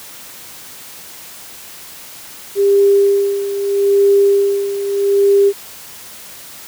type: tone with tremolo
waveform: sine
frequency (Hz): 399.3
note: G4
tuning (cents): +32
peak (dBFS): -7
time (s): 2.55-5.53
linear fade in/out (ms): 50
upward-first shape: sine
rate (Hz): 0.79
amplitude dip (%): 70
effects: white hiss -35 dBFS RMS until 6.67 s + high-pass 60 Hz 12 dB/octave